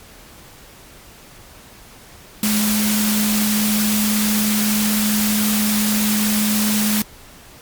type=tone in noise; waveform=sine; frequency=211.7 Hz; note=G#3; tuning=33 cents sharp; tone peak=-17 dBFS; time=2.43-7.02 s; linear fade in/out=2 ms; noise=white; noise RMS=-21 dBFS; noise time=2.43-7.02 s; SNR=+1 dB; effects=pink hiss -43 dBFS RMS until 7.61 s + MP3 96 kbps